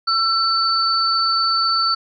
sine tone pair together, 1342 / 4514 Hz, E6 / C#8, +31 / +31 cents, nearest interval octave + major sixth, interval 2100 cents, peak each -18 dBFS, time 0.07-1.95 s, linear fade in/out 10 ms, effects none

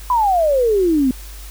sine exponential sweep, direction down, 1022 to 248.3 Hz, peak -12 dBFS, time 0.1-1.11 s, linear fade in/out 2 ms, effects added 50 Hz sine -32 dBFS peak until 1.5 s + white hiss -40 dBFS RMS until 1.5 s

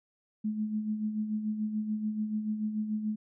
sine tone with tremolo, 214.2 Hz, A3, 46 cents flat, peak -27 dBFS, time 0.44-3.16 s, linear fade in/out 10 ms, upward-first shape sine, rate 6.9 Hz, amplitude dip 55%, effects none

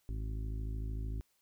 harmonic tone, 53.3 Hz, G#1, 46 cents sharp, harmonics 1 / 2 / 3 / 4 / 5 / 6 / 7, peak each -36 / -42 / -54 / -57 / -51 / -60 / -57 dBFS, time 0.09-1.21 s, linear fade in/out 0 ms, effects white hiss -75 dBFS RMS until 1.41 s

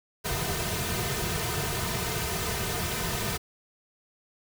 pink noise with comb filter, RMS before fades -30 dBFS, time 0.24-3.38 s, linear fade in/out 20 ms, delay 3.6 ms, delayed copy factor -0.85, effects none

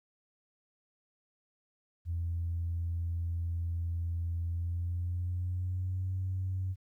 sine tone with pitch glide, 84.8 to 93.55 Hz, E2 to F#2, +50 to +20 cents, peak -30 dBFS, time 2.05-6.76 s, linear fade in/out 50 ms, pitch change +170 cents, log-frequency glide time 4.47-6.12 s, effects tanh soft clip ceiling -26 dBFS + 12-bit

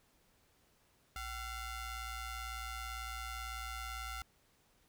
sawtooth ring-modulated tone, 707 Hz, F5, 21 cents sharp, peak -34 dBFS, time 1.16-4.22 s, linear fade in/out 0 ms, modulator 648 Hz, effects pink hiss -71 dBFS RMS until 4.88 s

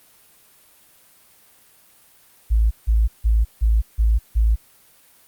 sine tone bursts, 55 Hz, A1, in tune, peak -13 dBFS, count 6, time 2.5-4.56 s, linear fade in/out 20 ms, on 210 ms, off 160 ms, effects white hiss -53 dBFS RMS until 5.27 s + Opus 32 kbps

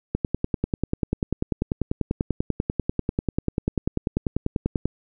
click train, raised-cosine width 3 ms, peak -9 dBFS, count 49, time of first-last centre 0.15-4.856 s, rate 10.2 Hz, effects none

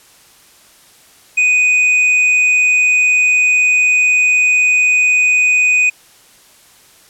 sine tone with hard clipping, 2489 Hz, D#7, in tune, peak -10 dBFS, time 1.37-5.9 s, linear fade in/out 10 ms, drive 4 dB, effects white hiss -46 dBFS RMS until 7.09 s + low-pass 12000 Hz 12 dB/octave

